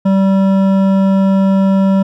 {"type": "tone with hard clipping", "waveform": "sine", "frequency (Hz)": 193.5, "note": "G3", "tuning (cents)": -22, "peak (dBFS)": -10, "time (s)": [0.05, 2.03], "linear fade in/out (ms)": 10, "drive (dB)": 11, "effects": []}